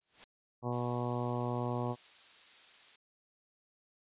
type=noise with exponential growth; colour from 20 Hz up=white; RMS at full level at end=-48 dBFS; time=0.01-0.24 s; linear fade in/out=0 ms; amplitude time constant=50 ms
type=harmonic tone; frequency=121.9 Hz; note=B2; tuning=22 cents flat; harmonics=1 / 2 / 3 / 4 / 5 / 6 / 7 / 8 / 9; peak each=-36 / -39 / -41 / -42 / -43 / -44 / -44 / -45 / -46 dBFS; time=0.62-1.96 s; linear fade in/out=50 ms
type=noise; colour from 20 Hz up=blue; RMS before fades=-50 dBFS; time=0.72-2.96 s; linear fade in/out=5 ms
effects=resampled to 8000 Hz